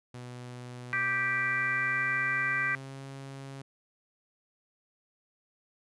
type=tone with pitch glide; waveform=sawtooth; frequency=123.5 to 136.24 Hz; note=B2 to C#3; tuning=0 to -30 cents; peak=-37 dBFS; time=0.14-3.62 s; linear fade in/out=5 ms; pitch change=+170 cents; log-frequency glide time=0.93-3.06 s
type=harmonic tone; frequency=392 Hz; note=G4; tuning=in tune; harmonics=3 / 4 / 5 / 6; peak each=-36 / -31 / -30 / -35 dBFS; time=0.93-2.75 s; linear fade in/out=0 ms
effects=resampled to 24000 Hz